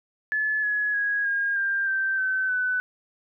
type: tone with pitch steps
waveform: sine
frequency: 1722 / 1688.5 / 1655.7 / 1623.5 / 1591.9 / 1560.9 / 1530.6 / 1500.8 Hz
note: A6 / G#6 / G#6 / G#6 / G6 / G6 / G6 / F#6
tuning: -38 / +28 / -6 / -40 / +26 / -8 / -42 / +24 cents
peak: -22 dBFS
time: 0.32-2.8 s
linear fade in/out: 0 ms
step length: 310 ms
effects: none